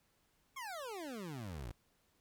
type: exponential sweep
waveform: 25% pulse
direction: down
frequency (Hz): 1128 to 51.1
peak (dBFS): -39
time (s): 0.56-1.72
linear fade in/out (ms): 10
effects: pink hiss -75 dBFS RMS until 2.2 s